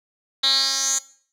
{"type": "tone with band-pass filter sweep", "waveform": "10% pulse", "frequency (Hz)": 270, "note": "C#4", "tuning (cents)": -45, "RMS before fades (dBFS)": -21, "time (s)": [0.43, 0.99], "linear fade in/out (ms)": 10, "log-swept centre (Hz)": [3800, 7000], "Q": 6.5, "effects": ["noise-tail reverb RT60 0.5 s tail -18 dB re dry"]}